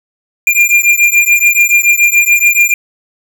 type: beating tone pair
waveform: square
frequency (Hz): 2395 / 2402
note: D7 / D7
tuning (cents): +33 / +38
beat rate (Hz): 7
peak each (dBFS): -10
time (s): 0.47-2.74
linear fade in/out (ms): 2
effects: none